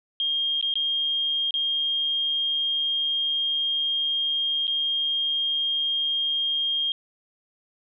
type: tone with dropouts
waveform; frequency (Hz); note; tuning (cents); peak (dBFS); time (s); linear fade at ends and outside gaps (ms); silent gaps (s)
sine; 3224; G7; +48; -22; 0.2-6.92; 1; 0.612-0.626 / 0.74-0.755 / 1.508-1.54 / 4.67-4.678
effects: none